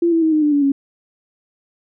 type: tone with pitch steps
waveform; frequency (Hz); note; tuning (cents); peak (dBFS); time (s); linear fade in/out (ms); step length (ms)
sine; 341.1 / 329.5 / 318.3 / 307.4 / 296.9 / 286.8 / 277.1; F4 / E4 / D#4 / D#4 / D4 / D4 / C#4; -41 / -1 / +39 / -21 / +19 / -41 / -1; -12; 0.02-0.72; 5; 100
effects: none